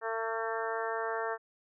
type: harmonic tone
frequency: 225.2 Hz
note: A3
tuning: 40 cents sharp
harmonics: 2 / 3 / 4 / 5 / 6 / 7 / 8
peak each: -36 / -38 / -39 / -40 / -41 / -41 / -42 dBFS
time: 0.01-1.38 s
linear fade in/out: 50 ms
effects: none